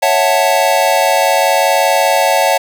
square chord, F# minor seventh, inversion second, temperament equal, 554.4 / 659.3 / 740 / 880 Hz, C#5 / E5 / F#5 / A5, 0 / 0 / 0 / 0 cents, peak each -16 dBFS, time 0.02-2.58 s, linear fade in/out 10 ms, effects none

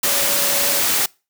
sine tone in noise, 565 Hz, C#5, 33 cents sharp, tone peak -28 dBFS, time 0.06-0.8 s, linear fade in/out 5 ms, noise white, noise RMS -18 dBFS, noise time 0.03-1.06 s, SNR -13 dB, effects noise-tail reverb RT60 0.3 s tail -25 dB re dry + high-pass 150 Hz 12 dB/octave

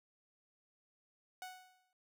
sawtooth tone with exponential decay, 740 Hz, F#5, in tune, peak -39 dBFS, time 1.42-1.93 s, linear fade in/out 1 ms, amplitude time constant 110 ms, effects none

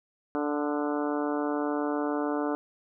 harmonic tone with a mistuned harmonic, 147 Hz, D3, 2 cents sharp, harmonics 2 / 3 / 4 / 5 / 6 / 7 / 8 / 9 / 10, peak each -29 / -33 / -35 / -37 / -39 / -40 / -41 / -42 / -43 dBFS, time 0.35-2.55 s, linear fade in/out 0 ms, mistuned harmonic 8, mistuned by +27 cents, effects none

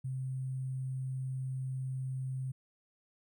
sine tone with sample-and-hold, 130.81 Hz, C3, in tune, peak -34 dBFS, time 0.04-2.52 s, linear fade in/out 10 ms, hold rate 8820 Hz, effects none

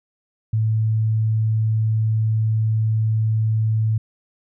sine tone, 110 Hz, A2, in tune, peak -16 dBFS, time 0.53-3.98 s, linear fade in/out 5 ms, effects none

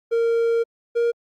triangle tone pair in turn, 462.5 / 469.8 Hz, A#4 / A#4, -14 / +13 cents, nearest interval unison, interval 27 cents, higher second, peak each -15 / -15 dBFS, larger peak neither, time 0.11-0.64 / 0.95-1.12 s, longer first, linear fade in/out 20 ms, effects Opus 48 kbps

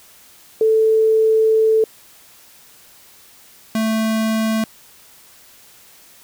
sine / square tone pair in turn, 440.7 / 220.8 Hz, A4 / A3, +3 / +6 cents, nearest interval octave, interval 1197 cents, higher first, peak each -11 / -17 dBFS, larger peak first, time 0.61-1.84 / 3.75-4.64 s, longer first, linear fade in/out 2 ms, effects white hiss -47 dBFS RMS until 6.23 s

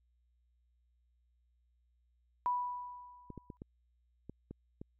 sine tone with exponential decay, 984 Hz, B5, 7 cents flat, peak -28 dBFS, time 2.46-3.57 s, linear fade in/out 0 ms, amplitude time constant 240 ms
clicks, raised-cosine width 3 ms, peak -32 dBFS, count 7, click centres 3.303 / 3.377 / 3.502 / 3.619 / 4.296 / 4.51 / 4.815 s
effects added 60 Hz sine -70 dBFS peak until 4.99 s

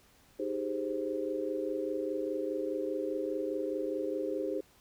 sine chord, Ab major seventh, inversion second, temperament equal with one note detuned, 311.1 / 390.4 / 415.3 / 523.3 Hz, Eb4 / G4 / Ab4 / C5, 0 / -7 / 0 / 0 cents, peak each -37 / -37 / -38 / -36 dBFS, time 0.39-4.61 s, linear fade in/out 10 ms, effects pink hiss -63 dBFS RMS until 4.8 s

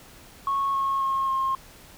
sine tone with pitch steps, 1100 / 1089.3 / 1078.6 / 1068.1 Hz, C#6 / C#6 / C#6 / C6, -14 / -31 / -48 / +35 cents, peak -21 dBFS, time 0.47-1.55 s, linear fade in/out 2 ms, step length 270 ms, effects tanh soft clip ceiling -18 dBFS + pink hiss -49 dBFS RMS until 1.97 s

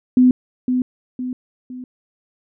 sine tone with echo, 252.2 Hz, B3, 36 cents sharp, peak -8 dBFS, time 0.17-0.31 s, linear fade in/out 2 ms, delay 510 ms, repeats 3, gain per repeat -7 dB, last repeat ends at 1.84 s, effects none

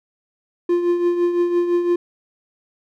triangle tone with tremolo, 349.2 Hz, F4, in tune, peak -11 dBFS, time 0.69-1.96 s, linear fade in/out 5 ms, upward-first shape triangle, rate 5.9 Hz, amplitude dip 60%, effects none

